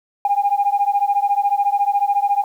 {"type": "beating tone pair", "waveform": "sine", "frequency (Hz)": [803, 817], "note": ["G5", "G#5"], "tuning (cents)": [41, -29], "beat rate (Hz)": 14, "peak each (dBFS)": -17, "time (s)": [0.25, 2.44], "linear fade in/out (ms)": 2, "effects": ["tanh soft clip ceiling -8 dBFS", "8-bit"]}